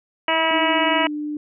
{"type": "harmonic tone", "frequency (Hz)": 323.4, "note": "E4", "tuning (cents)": -33, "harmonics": [1, 2, 3, 4, 5, 6, 7, 8, 9], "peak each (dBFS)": [-29, -23, -22, -28, -29, -26, -26, -30, -25], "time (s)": [0.28, 1.07], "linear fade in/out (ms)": 2}
{"type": "tone with pitch glide", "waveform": "sine", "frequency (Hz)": [310.6, 298.3], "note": ["D#4", "D4"], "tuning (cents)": [-3, 27], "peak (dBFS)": -24, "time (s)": [0.51, 1.37], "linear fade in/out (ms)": 2, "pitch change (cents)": -70, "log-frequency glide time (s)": [0.62, 1.04]}
{"effects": []}